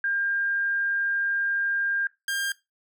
sine / sawtooth tone pair in turn, 1603 / 1603 Hz, G6 / G6, +38 / +38 cents, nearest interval unison, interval 0 cents, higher neither, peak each -23 / -22 dBFS, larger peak second, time 0.04-2.07 / 2.28-2.52 s, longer first, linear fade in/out 2 ms, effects noise-tail reverb RT60 0.2 s tail -19 dB re dry

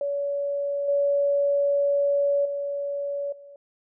sine tone with level steps, 567 Hz, C#5, 39 cents sharp, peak -24 / -19 / -26 / -43 dBFS, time 0.01-3.56 s, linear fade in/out 2 ms, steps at 0.88 / 2.45 / 3.32 s, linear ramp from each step 5 ms, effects none

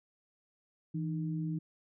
sine tone pair together, 162.5 / 306.8 Hz, E3 / D#4, -24 / -24 cents, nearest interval major seventh, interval 1100 cents, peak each -33 / -39 dBFS, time 0.94-1.59 s, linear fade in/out 10 ms, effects none

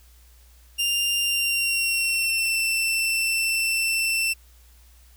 sawtooth tone with pitch glide, 2794 to 2682 Hz, F7 to E7, 0 to +29 cents, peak -18 dBFS, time 0.78-4.34 s, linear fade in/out 20 ms, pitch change -71 cents, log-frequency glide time 1.2-2.57 s, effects added 60 Hz sine -50 dBFS peak until 5.16 s + white hiss -58 dBFS RMS until 5.16 s

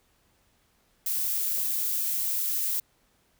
violet noise, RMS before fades -28 dBFS, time 1.06-2.8 s, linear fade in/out 5 ms, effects pink hiss -67 dBFS RMS until 3.39 s

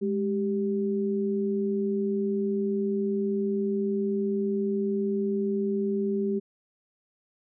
sine tone pair together, 206.9 / 392 Hz, G#3 / G4, -6 / 0 cents, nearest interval major seventh, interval 1106 cents, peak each -27 dBFS, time 0.01-6.4 s, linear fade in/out 20 ms, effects none

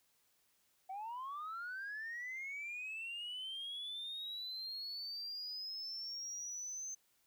sine linear sweep, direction up, 740 to 6272 Hz, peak -40 dBFS, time 0.89-6.95 s, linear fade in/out 10 ms, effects tanh soft clip ceiling -39 dBFS + white hiss -75 dBFS RMS until 7.26 s

